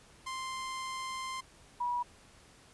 sawtooth / sine tone pair in turn, 1046.5 / 970.7 Hz, C6 / B5, 0 / -30 cents, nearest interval minor second, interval 130 cents, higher first, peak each -33 / -30 dBFS, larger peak second, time 0.26-1.41 / 1.8-2.03 s, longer first, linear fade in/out 10 ms, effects pink hiss -59 dBFS RMS until 2.73 s + resampled to 24000 Hz

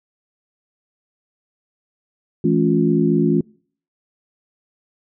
sine tone cluster, 164.9 / 213.5 / 278.2 / 353.6 Hz, E3 / G#3 / C#4 / F4, +1 / +48 / +6 / +22 cents, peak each -19 dBFS, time 2.44-3.41 s, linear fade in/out 5 ms, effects noise-tail reverb RT60 0.5 s tail -25 dB re dry

